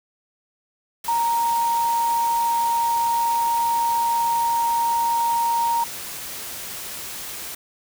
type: tone in noise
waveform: sine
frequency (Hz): 932.3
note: A#5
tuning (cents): 0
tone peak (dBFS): -18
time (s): 1.08-5.84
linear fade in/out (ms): 5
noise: white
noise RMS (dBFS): -33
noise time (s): 1.04-7.55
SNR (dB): +12
effects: none